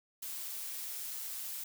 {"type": "noise with amplitude modulation", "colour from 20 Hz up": "blue", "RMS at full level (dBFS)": -40, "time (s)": [0.22, 1.64], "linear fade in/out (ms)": 5, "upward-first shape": "sine", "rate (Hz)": 128, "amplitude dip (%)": 25, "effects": []}